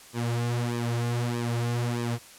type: tone with flanger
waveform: sawtooth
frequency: 119.2 Hz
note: A#2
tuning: 39 cents sharp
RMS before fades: -28 dBFS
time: 0.13-2.19 s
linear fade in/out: 50 ms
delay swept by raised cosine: 1.4 to 5.3 ms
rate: 1.6 Hz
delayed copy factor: -0.8
effects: white hiss -49 dBFS RMS until 2.38 s + low-pass 11000 Hz 12 dB/octave